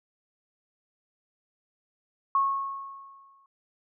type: tone with exponential decay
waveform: sine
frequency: 1096 Hz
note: C#6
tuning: 20 cents flat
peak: -19 dBFS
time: 2.35-3.46 s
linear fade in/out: 2 ms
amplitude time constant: 240 ms
effects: none